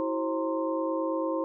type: tone cluster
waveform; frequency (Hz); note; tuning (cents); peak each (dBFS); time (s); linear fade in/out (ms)
sine; 325.1 / 374.2 / 533 / 925 / 1050; E4 / F#4 / C5 / A#5 / C6; -24 / +20 / +32 / -14 / +6; -30 / -38 / -30 / -39 / -36; 0-1.44; 0
effects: none